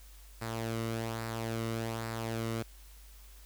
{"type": "tone with flanger", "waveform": "sawtooth", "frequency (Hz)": 113.7, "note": "A#2", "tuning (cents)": -43, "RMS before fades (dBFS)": -36, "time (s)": [0.41, 2.63], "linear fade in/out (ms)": 10, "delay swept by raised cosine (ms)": [0.31, 1.22], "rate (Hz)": 1.2, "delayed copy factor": -0.5, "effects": ["added 50 Hz sine -51 dBFS peak until 3.45 s", "white hiss -59 dBFS RMS until 3.45 s"]}